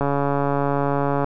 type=click train; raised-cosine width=1 ms; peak=-8 dBFS; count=175; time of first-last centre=0.01-1.244 s; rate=141 Hz; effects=none